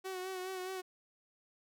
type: tone with vibrato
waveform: sawtooth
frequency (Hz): 372.9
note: F#4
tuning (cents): +14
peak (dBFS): -35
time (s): 0.04-0.82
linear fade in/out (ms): 20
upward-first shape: sine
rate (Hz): 4.8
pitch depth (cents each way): 36
effects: none